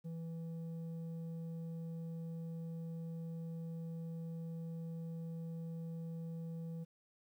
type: tone with low-pass filter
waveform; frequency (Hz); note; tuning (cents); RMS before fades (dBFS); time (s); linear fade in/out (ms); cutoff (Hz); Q
square; 164.81; E3; 0; -44; 0.04-6.85; 20; 340; 3.2
effects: 12-bit